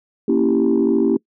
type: chord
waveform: sine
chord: A# diminished seventh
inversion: none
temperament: equal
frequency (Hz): 233.1 / 277.2 / 329.6 / 392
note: A#3 / C#4 / E4 / G4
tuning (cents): 0 / 0 / 0 / 0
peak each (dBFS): -18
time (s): 0.28-1.17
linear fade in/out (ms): 5
effects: noise-tail reverb RT60 0.1 s tail -25 dB re dry + tanh soft clip ceiling -7 dBFS